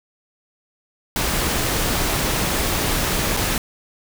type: noise with dropouts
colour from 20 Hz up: pink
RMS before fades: -21 dBFS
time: 1.16-3.58 s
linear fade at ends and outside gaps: 1 ms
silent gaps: 3.367-3.371 s
effects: none